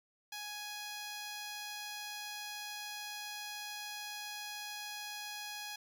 5% pulse tone with notch filter, 833 Hz, G#5, 5 cents sharp, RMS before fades -44 dBFS, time 0.32-5.76 s, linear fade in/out 5 ms, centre 8500 Hz, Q 1.2, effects none

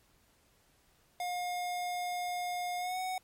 square tone with pitch glide, 714 to 743.5 Hz, F5 to F#5, +38 to +8 cents, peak -34 dBFS, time 1.2-3.18 s, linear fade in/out 2 ms, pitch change +70 cents, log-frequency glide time 2.78-2.99 s, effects pink hiss -68 dBFS RMS until 3.23 s + MP3 64 kbps

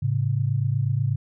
sine tone pair together, 108.4 / 136.58 Hz, A2 / C#3, -25 / -25 cents, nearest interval major third, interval 400 cents, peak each -23 dBFS, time 0.02-1.16 s, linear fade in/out 10 ms, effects none

